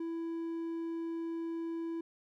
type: tone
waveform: triangle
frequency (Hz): 331.5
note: E4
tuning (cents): +10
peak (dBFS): -33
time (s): 0-2.01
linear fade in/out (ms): 5
effects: none